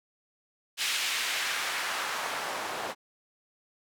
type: noise with band-pass filter sweep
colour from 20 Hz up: white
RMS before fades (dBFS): -32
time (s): 0.77-2.95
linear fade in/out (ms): 50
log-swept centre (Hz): 3000 to 650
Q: 0.99
effects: none